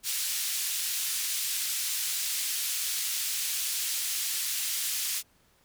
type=band-pass noise; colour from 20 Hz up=white; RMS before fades=-31 dBFS; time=0.03-5.23 s; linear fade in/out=50 ms; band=2600 to 13000 Hz; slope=12 dB/octave; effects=pink hiss -65 dBFS RMS until 5.64 s